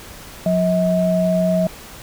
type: tone pair together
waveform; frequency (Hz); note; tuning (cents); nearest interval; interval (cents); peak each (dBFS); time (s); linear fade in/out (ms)
sine; 179.59 / 640; F3 / D#5; +49 / +49; octave + minor seventh; 2200; -17; 0.46-1.67; 2
effects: pink hiss -38 dBFS RMS until 2.02 s